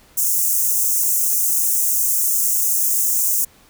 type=high-pass noise; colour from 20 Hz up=white; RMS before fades=-18 dBFS; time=0.17-3.45 s; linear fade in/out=10 ms; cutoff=6200 Hz; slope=48 dB/octave; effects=pink hiss -51 dBFS RMS until 3.69 s